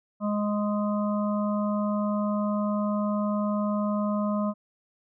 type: harmonic tone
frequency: 207.7 Hz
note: G#3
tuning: in tune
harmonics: 1 / 3 / 5 / 6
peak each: -25 / -31 / -35 / -37 dBFS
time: 0.2-4.54 s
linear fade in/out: 50 ms
effects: none